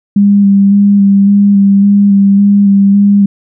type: tone with vibrato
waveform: sine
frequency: 200 Hz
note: G3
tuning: 35 cents sharp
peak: -3 dBFS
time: 0.16-3.26 s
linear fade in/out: 5 ms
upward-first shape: square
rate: 1.8 Hz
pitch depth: 16 cents each way
effects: none